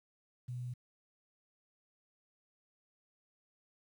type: tone with quantisation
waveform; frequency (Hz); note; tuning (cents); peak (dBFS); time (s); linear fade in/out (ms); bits
sine; 123.47; B2; 0; -38; 0.48-0.74; 10; 11
effects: none